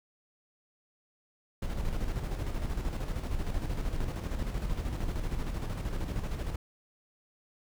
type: noise with tremolo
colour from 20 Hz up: brown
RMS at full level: -31 dBFS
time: 1.62-6.56 s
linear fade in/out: 5 ms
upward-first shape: square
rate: 13 Hz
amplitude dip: 45%
effects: none